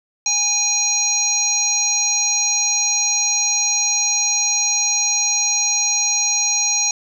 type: harmonic tone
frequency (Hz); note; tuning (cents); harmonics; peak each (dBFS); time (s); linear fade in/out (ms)
820; G#5; -22; 1 / 3 / 5 / 7 / 8; -30 / -26 / -24 / -20 / -19; 0.26-6.91; 2
effects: 8-bit